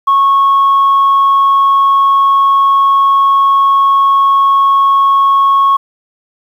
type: tone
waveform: sine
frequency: 1100 Hz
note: C#6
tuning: 14 cents flat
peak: -4 dBFS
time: 0.07-5.77 s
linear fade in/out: 10 ms
effects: tanh soft clip ceiling -3 dBFS + 7-bit